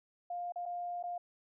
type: tone with dropouts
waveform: sine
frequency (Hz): 704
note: F5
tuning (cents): +14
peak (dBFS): -36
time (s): 0.3-1.18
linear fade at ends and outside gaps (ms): 5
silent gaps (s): 0.522-0.558 / 0.656-0.66 / 1.028-1.037
effects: none